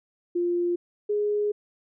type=tone pair in turn; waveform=sine; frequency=349.2 / 415.9 Hz; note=F4 / G#4; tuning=0 / +2 cents; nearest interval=minor third; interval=302 cents; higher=second; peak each=-22 dBFS; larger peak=neither; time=0.35-0.76 / 1.09-1.52 s; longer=second; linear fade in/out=10 ms; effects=none